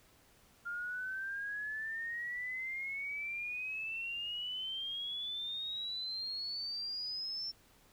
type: exponential sweep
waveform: sine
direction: up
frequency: 1396.9 to 5410 Hz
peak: -37 dBFS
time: 0.65-7.52 s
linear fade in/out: 20 ms
effects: pink hiss -65 dBFS RMS until 7.92 s